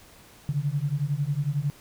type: beating tone pair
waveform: sine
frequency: 138.59 / 149.59 Hz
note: C#3 / D3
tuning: 0 / +32 cents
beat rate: 11 Hz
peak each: -27 dBFS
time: 0.49-1.7 s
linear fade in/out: 0 ms
effects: pink hiss -52 dBFS RMS until 1.8 s